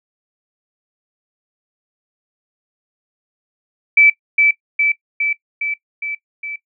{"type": "tone with echo", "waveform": "sine", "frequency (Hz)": 2313, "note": "D7", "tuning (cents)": -27, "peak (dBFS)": -6, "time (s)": [3.97, 4.1], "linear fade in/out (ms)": 5, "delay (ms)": 410, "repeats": 6, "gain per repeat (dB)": -3, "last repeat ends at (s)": 6.56, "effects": ["noise-tail reverb RT60 0.1 s tail -18 dB re dry"]}